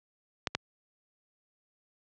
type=clicks; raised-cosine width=0.2 ms; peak=-10 dBFS; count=2; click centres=0.472 / 0.55 s; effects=high-pass 80 Hz 12 dB/octave + low-pass 6000 Hz 12 dB/octave